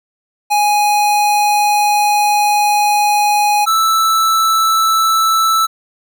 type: tone pair in turn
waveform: square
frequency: 830.6 / 1318.5 Hz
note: G#5 / E6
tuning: 0 / 0 cents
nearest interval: minor sixth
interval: 800 cents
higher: second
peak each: -11 dBFS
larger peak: neither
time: 0.5-3.66 / 3.66-5.67 s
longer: first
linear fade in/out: 20 ms
effects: none